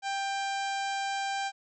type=harmonic tone with a mistuned harmonic; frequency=788 Hz; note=G5; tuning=9 cents sharp; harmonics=1 / 2 / 3 / 4 / 5 / 6 / 7 / 8 / 9 / 10; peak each=-31 / -37 / -41 / -43 / -45 / -47 / -48 / -49 / -50 / -51 dBFS; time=0.02-1.52 s; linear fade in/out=50 ms; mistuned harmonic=3; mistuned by=+15 cents; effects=none